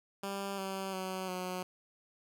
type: tone with pitch steps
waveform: 10% pulse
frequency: 197.4 / 192.45 / 187.62 / 182.91 Hz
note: G3 / G3 / F#3 / F#3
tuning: +12 / -32 / +24 / -20 cents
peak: -28 dBFS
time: 0.23-1.63 s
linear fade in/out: 5 ms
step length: 350 ms
effects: none